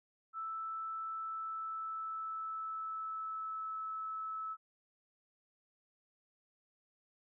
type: tone with pitch glide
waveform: sine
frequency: 1318.5 to 1303.4 Hz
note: E6 to E6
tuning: 0 to -20 cents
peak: -38 dBFS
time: 0.33-4.57 s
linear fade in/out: 50 ms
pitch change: -20 cents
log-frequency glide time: 1.11-3.81 s
effects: none